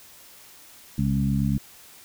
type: harmonic tone with a mistuned harmonic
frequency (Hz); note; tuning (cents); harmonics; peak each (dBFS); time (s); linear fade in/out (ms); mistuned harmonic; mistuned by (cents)
68.3; C#2; -25; 1 / 2 / 3 / 4; -29 / -24 / -24 / -31; 0.98-1.58; 5; 1; -52
effects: white hiss -49 dBFS RMS until 2.04 s